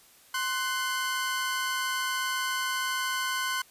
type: tone pair together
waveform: sawtooth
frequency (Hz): 1046.5 / 1498.9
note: C6 / F#6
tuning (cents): 0 / +22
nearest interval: tritone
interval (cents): 622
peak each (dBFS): -27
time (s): 0.34-3.62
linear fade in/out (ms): 5
effects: white hiss -57 dBFS RMS until 3.7 s + resampled to 32000 Hz